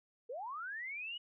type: linear sweep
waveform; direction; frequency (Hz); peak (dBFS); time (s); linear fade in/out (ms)
sine; up; 440 to 2960; -40; 0.29-1.18; 10
effects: none